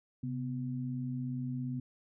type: tone pair together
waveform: sine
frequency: 132.3 / 249.7 Hz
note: C3 / B3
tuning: +20 / +19 cents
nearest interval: major seventh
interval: 1099 cents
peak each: -36 / -37 dBFS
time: 0.23-1.8 s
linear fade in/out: 5 ms
effects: none